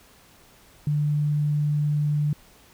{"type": "tone", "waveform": "sine", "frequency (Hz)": 148.2, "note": "D3", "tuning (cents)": 16, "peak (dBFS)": -20, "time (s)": [0.87, 2.33], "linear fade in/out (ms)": 2, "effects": ["pink hiss -54 dBFS RMS until 2.73 s"]}